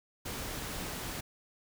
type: noise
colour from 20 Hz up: pink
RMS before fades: -39 dBFS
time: 0.25-1.21 s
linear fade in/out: 10 ms
effects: none